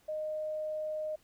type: tone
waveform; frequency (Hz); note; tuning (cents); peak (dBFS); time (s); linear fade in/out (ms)
sine; 617; D#5; -15; -33; 0.08-1.16; 10
effects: pink hiss -67 dBFS RMS until 1.23 s